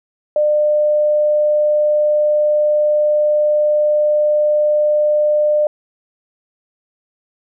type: tone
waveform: sine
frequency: 600 Hz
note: D5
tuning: 37 cents sharp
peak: -11 dBFS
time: 0.36-5.67 s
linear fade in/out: 2 ms
effects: none